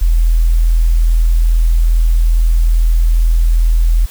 sine tone, 41.2 Hz, E1, in tune, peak -7 dBFS, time 0.01-4.06 s, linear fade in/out 10 ms, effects white hiss -37 dBFS RMS until 4.1 s

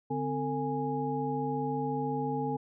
sine tone cluster, 144.8 / 259.1 / 449.6 / 828 Hz, D3 / C4 / A4 / G#5, -24 / -17 / +37 / -5 cents, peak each -36 / -34 / -35 / -34 dBFS, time 0.1-2.57 s, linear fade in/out 10 ms, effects none

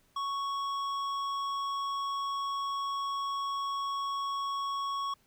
sine tone with hard clipping, 1110 Hz, C#6, 2 cents sharp, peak -33 dBFS, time 0.16-5.14 s, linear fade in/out 5 ms, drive 10 dB, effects pink hiss -68 dBFS RMS until 5.26 s

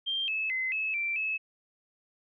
sine tone with pitch steps, 3175 / 2599 / 2050 / 2592 / 2349 / 2592 Hz, G7 / E7 / C7 / E7 / D7 / E7, +21 / -25 / -36 / -30 / 0 / -30 cents, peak -28 dBFS, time 0.06-1.38 s, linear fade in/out 20 ms, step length 220 ms, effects none

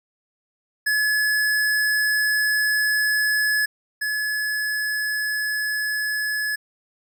square tone pair in turn, 1705 / 1705 Hz, G#6 / G#6, +45 / +45 cents, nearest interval unison, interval 0 cents, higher neither, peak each -19 / -23 dBFS, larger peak first, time 0.86-3.66 / 4.01-6.56 s, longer first, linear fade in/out 10 ms, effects none

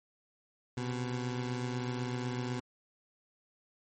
20% pulse beating tone pair, 123.6 / 131.6 Hz, B2 / C3, +2 / +10 cents, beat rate 8 Hz, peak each -29 / -38 dBFS, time 0.77-2.6 s, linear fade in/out 5 ms, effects MP3 32 kbps

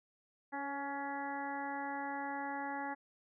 harmonic tone with a mistuned harmonic, 280.6 Hz, C#4, 21 cents sharp, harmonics 1 / 2 / 3 / 4 / 5 / 6 / 7, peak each -44 / -49 / -40 / -50 / -50 / -46 / -49 dBFS, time 0.52-2.95 s, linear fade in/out 20 ms, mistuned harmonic 2, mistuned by -23 cents, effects none

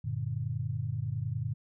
sine chord, G minor, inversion none, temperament equal with one note detuned, 95.48 / 116.54 / 146.83 Hz, G2 / Bb2 / D3, -45 / 0 / 0 cents, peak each -37 / -33 / -36 dBFS, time 0.04-1.54 s, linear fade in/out 10 ms, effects none

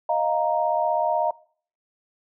sine chord, Eb suspended second, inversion none, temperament equal, 622.3 / 698.5 / 932.3 Hz, Eb5 / F5 / Bb5, 0 / 0 / 0 cents, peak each -24 dBFS, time 0.09-1.31 s, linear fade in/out 5 ms, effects noise-tail reverb RT60 0.5 s tail -22 dB re dry

